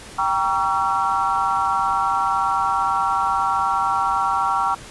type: chord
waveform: sine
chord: G diminished seventh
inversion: none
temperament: just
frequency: 784 / 940.8 / 1128.9 / 1354.7 Hz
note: G5 / Bb5 / Db6 / Fb6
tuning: 0 / +16 / +31 / +47 cents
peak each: -23 dBFS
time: 0.18-4.75 s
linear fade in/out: 10 ms
effects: pink hiss -39 dBFS RMS until 4.9 s + resampled to 24000 Hz